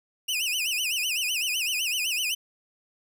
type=tone with vibrato; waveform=sawtooth; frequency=2724 Hz; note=F7; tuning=44 cents flat; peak=-22 dBFS; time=0.28-2.35 s; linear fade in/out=10 ms; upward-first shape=sine; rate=7.9 Hz; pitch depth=200 cents each way; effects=none